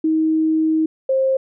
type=tone pair in turn; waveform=sine; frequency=316.5 / 530.6 Hz; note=D#4 / C5; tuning=+30 / +24 cents; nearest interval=major sixth; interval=894 cents; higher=second; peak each=-14 dBFS; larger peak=neither; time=0.04-0.86 / 1.09-1.37 s; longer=first; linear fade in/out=5 ms; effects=none